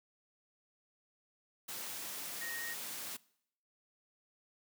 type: tone in noise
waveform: sine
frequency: 1864.7 Hz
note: A#6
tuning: in tune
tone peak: -41 dBFS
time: 2.41-2.74 s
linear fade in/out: 10 ms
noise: white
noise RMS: -43 dBFS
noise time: 1.68-3.17 s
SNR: -1 dB
effects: noise-tail reverb RT60 0.7 s tail -22 dB re dry + high-pass 150 Hz 12 dB/octave